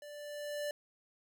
square tone with level ramp, 587.3 Hz, D5, in tune, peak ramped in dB -48 to -35 dBFS, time 0.02-0.71 s, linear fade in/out 2 ms, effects none

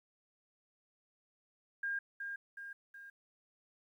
sine tone with echo, 1611 Hz, G6, 47 cents sharp, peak -34 dBFS, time 1.83-1.99 s, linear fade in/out 5 ms, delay 370 ms, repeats 3, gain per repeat -5 dB, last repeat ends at 3.1 s, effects 12-bit

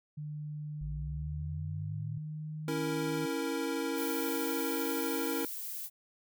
sine tone with pitch glide, 150 to 156.1 Hz, D3 to D#3, +37 to +6 cents, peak -37 dBFS, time 0.17-3.26 s, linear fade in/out 10 ms, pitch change +69 cents, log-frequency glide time 1.1-3.13 s
sine linear sweep, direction up, 51.91 to 116 Hz, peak -37 dBFS, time 0.81-2.18 s, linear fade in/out 5 ms
square chord, A# diminished, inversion first, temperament equal, 277.2 / 329.6 / 466.2 Hz, C#4 / E4 / A#4, 0 / 0 / 0 cents, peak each -37 dBFS, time 2.68-5.45 s, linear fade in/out 2 ms
violet noise, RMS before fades -40 dBFS, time 3.95-5.9 s, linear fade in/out 50 ms
effects none

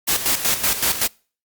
white noise with tremolo, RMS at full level -18 dBFS, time 0.07-1.08 s, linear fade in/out 20 ms, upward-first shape square, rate 5.3 Hz, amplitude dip 65%, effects noise-tail reverb RT60 0.4 s tail -26 dB re dry + Opus 48 kbps

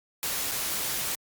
white noise with dropouts, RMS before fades -30 dBFS, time 0.23-1.15 s, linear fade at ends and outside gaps 1 ms, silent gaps 0.513-0.517 s, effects Opus 48 kbps

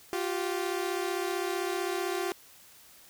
sawtooth tone pair together, 351.3 / 386.9 Hz, F4 / G4, +10 / -23 cents, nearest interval major second, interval 167 cents, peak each -28 / -29 dBFS, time 0.13-2.32 s, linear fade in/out 0 ms, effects white hiss -55 dBFS RMS until 3.09 s

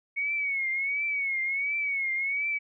sine tone with vibrato, 2217 Hz, C#7, in tune, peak -26 dBFS, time 0.16-2.59 s, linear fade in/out 20 ms, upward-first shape triangle, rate 1.4 Hz, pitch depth 100 cents each way, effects none

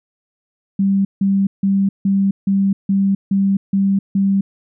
sine tone bursts, 196 Hz, G3, in tune, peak -12 dBFS, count 9, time 0.79-4.41 s, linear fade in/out 5 ms, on 260 ms, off 160 ms, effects none

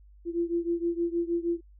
sine beating tone pair, 338.9 / 345.3 Hz, E4 / F4, +48 / -20 cents, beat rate 6.4 Hz, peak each -28 / -30 dBFS, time 0.25-1.61 s, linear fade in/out 50 ms, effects added 50 Hz sine -51 dBFS peak until 1.79 s

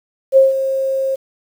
sine tone with ADSR envelope, 535 Hz, C5, 38 cents sharp, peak -4 dBFS, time 0.32-1.16 s, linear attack 47 ms, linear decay 160 ms, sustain -11 dB, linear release 16 ms, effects 7-bit

